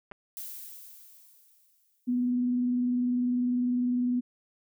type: clicks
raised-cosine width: 0.5 ms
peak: -28 dBFS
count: 2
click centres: 0.114 / 0.119 s
type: noise with exponential decay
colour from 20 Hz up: violet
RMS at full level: -38 dBFS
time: 0.37-2.31 s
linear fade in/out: 0 ms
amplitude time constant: 420 ms
type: tone with vibrato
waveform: sine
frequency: 246.7 Hz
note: B3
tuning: 2 cents flat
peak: -24 dBFS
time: 2.07-4.21 s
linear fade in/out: 20 ms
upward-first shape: sine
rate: 20 Hz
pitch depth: 26 cents each way
effects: none